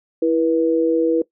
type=tone pair together; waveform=sine; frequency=329.6 / 484.6 Hz; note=E4 / B4; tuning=0 / -33 cents; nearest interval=perfect fifth; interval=667 cents; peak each=-17 dBFS; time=0.22-1.22 s; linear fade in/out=5 ms; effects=noise-tail reverb RT60 0.1 s tail -19 dB re dry